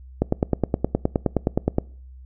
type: click train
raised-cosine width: 2 ms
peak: -5 dBFS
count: 16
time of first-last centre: 0.22-1.784 s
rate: 9.59 Hz
effects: noise-tail reverb RT60 0.5 s tail -24 dB re dry + added 64 Hz sine -40 dBFS peak until 2.25 s